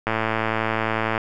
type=click train; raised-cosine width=0.5 ms; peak=-7 dBFS; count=124; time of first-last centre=0.07-1.178 s; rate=111 Hz; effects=none